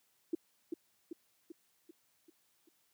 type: tone with echo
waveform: sine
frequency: 332.4 Hz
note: E4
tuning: 15 cents sharp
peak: -29 dBFS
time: 0.33-0.35 s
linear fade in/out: 5 ms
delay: 390 ms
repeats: 6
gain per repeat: -5 dB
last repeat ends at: 2.69 s
effects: white hiss -74 dBFS RMS until 2.93 s + high-pass 80 Hz 12 dB/octave